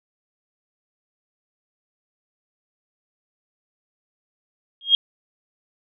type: tone with exponential growth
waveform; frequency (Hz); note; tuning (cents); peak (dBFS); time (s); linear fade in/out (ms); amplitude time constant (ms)
sine; 3249; G#7; -39; -7; 4.81-4.95; 1; 29
effects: none